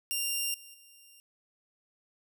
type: tone with level steps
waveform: 10% pulse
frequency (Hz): 2787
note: F7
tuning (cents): -4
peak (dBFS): -21 / -40 / -46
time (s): 0.11-1.2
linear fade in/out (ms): 0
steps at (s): 0.54 / 0.74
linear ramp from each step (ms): 2
effects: none